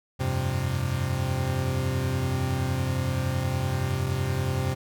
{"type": "chord", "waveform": "40% pulse", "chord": "F suspended second", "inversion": "none", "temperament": "equal", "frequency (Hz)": [87.31, 98, 130.81], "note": ["F2", "G2", "C3"], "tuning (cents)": [0, 0, 0], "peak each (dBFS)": [-30, -30, -26], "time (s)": [0.19, 4.75], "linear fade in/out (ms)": 20, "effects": []}